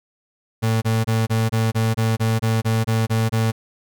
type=tone bursts; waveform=35% pulse; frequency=112.2 Hz; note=A2; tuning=34 cents sharp; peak=-15 dBFS; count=13; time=0.62-3.52 s; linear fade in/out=20 ms; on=200 ms; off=25 ms; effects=none